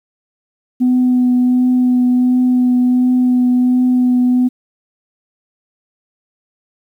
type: tone with vibrato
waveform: sine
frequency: 250 Hz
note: B3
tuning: 21 cents sharp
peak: -8 dBFS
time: 0.8-4.49 s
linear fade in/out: 20 ms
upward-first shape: triangle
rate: 1.4 Hz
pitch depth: 14 cents each way
effects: tanh soft clip ceiling -6 dBFS + 8-bit